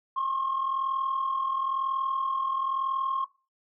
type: tone pair together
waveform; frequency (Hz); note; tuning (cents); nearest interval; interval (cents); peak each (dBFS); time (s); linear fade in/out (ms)
sine; 1067.7 / 1108.7; C6 / C#6; +35 / 0; minor second; 65; -25 / -32; 0.16-3.25; 10
effects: noise-tail reverb RT60 0.3 s tail -18 dB re dry + tanh soft clip ceiling -21 dBFS